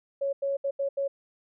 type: tone bursts at uneven times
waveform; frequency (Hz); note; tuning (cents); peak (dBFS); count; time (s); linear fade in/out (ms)
sine; 554.4; C#5; 0; -25; 5; 0.21-0.33 / 0.42-0.57 / 0.64-0.71 / 0.79-0.89 / 0.97-1.08; 10
effects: none